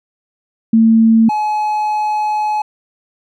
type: tone pair in turn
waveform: sine / triangle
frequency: 224.9 / 849.1 Hz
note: A3 / G#5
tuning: +38 / +38 cents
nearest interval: octave + major seventh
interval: 2300 cents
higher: second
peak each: -6 / -12 dBFS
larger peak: first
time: 0.73-1.29 / 1.29-2.62 s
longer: second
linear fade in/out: 5 ms
effects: none